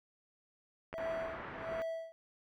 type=clicks; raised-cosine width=0.5 ms; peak=-28 dBFS; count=2; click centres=0.929 / 0.94 s
type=tone with tremolo; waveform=triangle; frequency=655 Hz; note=E5; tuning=11 cents flat; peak=-33 dBFS; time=0.94-2.12 s; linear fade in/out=0 ms; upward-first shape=sine; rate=1.4 Hz; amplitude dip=100%
type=low-pass noise; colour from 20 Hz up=white; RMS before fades=-45 dBFS; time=0.98-1.82 s; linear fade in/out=0 ms; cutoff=1800 Hz; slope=24 dB/octave
effects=none